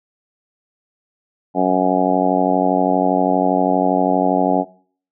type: harmonic tone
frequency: 92.5 Hz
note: F#2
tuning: in tune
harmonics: 2 / 3 / 4 / 5 / 6 / 7 / 8 / 9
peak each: -22 / -19 / -24 / -24 / -24 / -21 / -20 / -22 dBFS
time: 1.54-4.65 s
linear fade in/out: 50 ms
effects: noise-tail reverb RT60 0.5 s tail -21 dB re dry